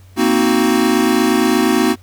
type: chord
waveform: square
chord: C half-diminished seventh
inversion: third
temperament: equal with one note detuned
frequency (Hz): 233.1 / 261.6 / 313.3 / 370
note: Bb3 / C4 / Eb4 / Gb4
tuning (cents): 0 / 0 / +12 / 0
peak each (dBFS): -18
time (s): 0.16-1.96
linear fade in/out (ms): 50
effects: added 93 Hz sine -40 dBFS peak until 2.02 s + pink hiss -52 dBFS RMS until 2.02 s